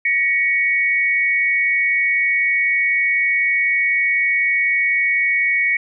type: tone pair together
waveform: sine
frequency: 1916 / 2232 Hz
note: A#6 / C#7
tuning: +47 / +11 cents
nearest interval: minor third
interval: 264 cents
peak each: -19 / -16 dBFS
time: 0.05-5.77 s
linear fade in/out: 5 ms
effects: none